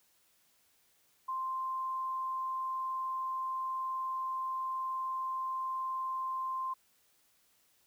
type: tone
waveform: sine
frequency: 1046.5 Hz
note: C6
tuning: in tune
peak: -33 dBFS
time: 1.28-6.74 s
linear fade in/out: 10 ms
effects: white hiss -70 dBFS RMS until 7.86 s